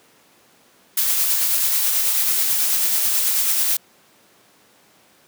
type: noise with tremolo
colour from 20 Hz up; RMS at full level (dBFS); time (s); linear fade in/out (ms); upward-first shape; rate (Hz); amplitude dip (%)
blue; -18; 0.97-3.77; 5; sine; 9.2; 25
effects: pink hiss -54 dBFS RMS until 5.27 s + high-pass 200 Hz 12 dB/octave